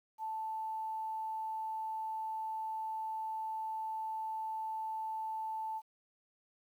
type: tone with quantisation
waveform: sine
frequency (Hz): 880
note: A5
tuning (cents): 0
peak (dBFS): -36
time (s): 0.18-5.82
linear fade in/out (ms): 50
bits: 11
effects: none